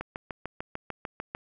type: click train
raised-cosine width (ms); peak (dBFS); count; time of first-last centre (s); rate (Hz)
0.5; -19; 10; 0.01-1.349; 6.72
effects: none